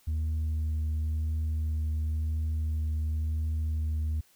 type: tone with vibrato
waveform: sine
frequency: 78 Hz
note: D#2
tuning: 5 cents sharp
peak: -24 dBFS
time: 0.07-4.21 s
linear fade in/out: 10 ms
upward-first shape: triangle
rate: 0.95 Hz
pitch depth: 13 cents each way
effects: tanh soft clip ceiling -26 dBFS + white hiss -63 dBFS RMS until 4.35 s